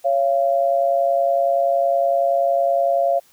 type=tone pair together; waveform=sine; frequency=555.3 / 686 Hz; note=C#5 / F5; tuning=+3 / -31 cents; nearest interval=major third; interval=366 cents; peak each=-19 / -17 dBFS; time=0.04-3.2 s; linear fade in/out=20 ms; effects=white hiss -55 dBFS RMS until 3.32 s